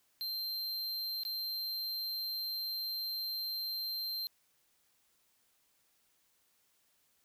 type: tone with dropouts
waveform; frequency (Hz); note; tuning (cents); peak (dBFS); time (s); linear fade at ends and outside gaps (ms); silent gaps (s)
square; 4147; C8; -16; -36; 0.21-4.27; 0; 1.234-1.251
effects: white hiss -73 dBFS RMS until 7.24 s